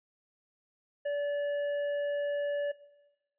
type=tone with tanh clipping; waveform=sine; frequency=577 Hz; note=D5; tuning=31 cents flat; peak=-31 dBFS; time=1.05-2.72 s; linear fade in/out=10 ms; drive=9 dB; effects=noise-tail reverb RT60 1.0 s tail -18 dB re dry + resampled to 8000 Hz